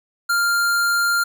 square tone, 1396.9 Hz, F6, in tune, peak -17 dBFS, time 0.29-1.24 s, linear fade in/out 10 ms, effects 9-bit

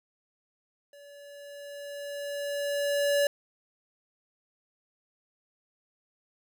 square tone with level ramp, 572 Hz, D5, 46 cents flat, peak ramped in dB -50 to -22 dBFS, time 0.93-3.27 s, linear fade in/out 2 ms, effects none

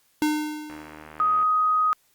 square tone with exponential decay, 303.3 Hz, D#4, 44 cents flat, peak -19 dBFS, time 0.22-1.24 s, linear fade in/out 1 ms, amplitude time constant 220 ms
click train, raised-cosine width 0.5 ms, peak -26 dBFS, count 57, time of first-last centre 0.7-1.427 s, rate 77 Hz
sine tone, 1253 Hz, D#6, 12 cents sharp, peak -18 dBFS, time 1.2-1.93 s, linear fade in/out 0 ms
effects white hiss -64 dBFS RMS until 2.14 s + Opus 48 kbps

